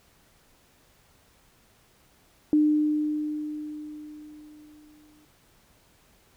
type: tone with exponential decay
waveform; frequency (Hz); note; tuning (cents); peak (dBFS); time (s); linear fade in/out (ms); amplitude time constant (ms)
sine; 301.9; D4; +48; -16; 2.53-5.25; 1; 590
effects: pink hiss -61 dBFS RMS until 6.36 s